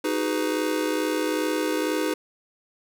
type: chord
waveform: square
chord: G# minor seventh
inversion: second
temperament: just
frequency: 311.5 / 373.8 / 415.3 / 498.4 Hz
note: D#4 / F#4 / G#4 / B4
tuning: +2 / +18 / 0 / +16 cents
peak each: -27 / -32 / -31 / -30 dBFS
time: 0.04-2.14 s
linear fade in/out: 5 ms
effects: none